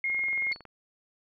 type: tone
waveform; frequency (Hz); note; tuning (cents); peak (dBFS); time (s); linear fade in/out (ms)
sine; 2145; C7; +42; -26; 0.04-0.53; 2
type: click train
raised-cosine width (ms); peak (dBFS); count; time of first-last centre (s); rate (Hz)
0.5; -31; 13; 0.1-0.653; 21.7
type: tone with exponential decay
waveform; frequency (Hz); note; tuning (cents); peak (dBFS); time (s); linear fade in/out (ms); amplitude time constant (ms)
sine; 4418; C#8; -7; -33; 0.52-0.64; 0; 25
effects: none